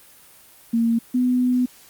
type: tone pair in turn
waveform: sine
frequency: 230.6 / 250.1 Hz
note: A#3 / B3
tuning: -19 / +22 cents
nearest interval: minor second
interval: 141 cents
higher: second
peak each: -16 dBFS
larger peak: neither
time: 0.73-0.99 / 1.14-1.66 s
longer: second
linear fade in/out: 10 ms
effects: white hiss -49 dBFS RMS until 1.89 s + Opus 32 kbps